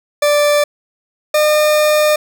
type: tone pair in turn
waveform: 40% pulse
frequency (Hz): 587.3 / 605.6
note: D5 / D#5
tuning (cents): 0 / -47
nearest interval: minor second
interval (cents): 53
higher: second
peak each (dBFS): -9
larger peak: neither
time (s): 0.22-0.64 / 1.34-2.16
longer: second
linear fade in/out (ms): 5
effects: none